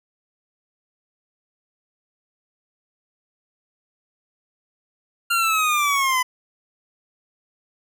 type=linear sweep; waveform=25% pulse; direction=down; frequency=1396.9 to 1001 Hz; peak=-14 dBFS; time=5.3-6.23 s; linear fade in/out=10 ms; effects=none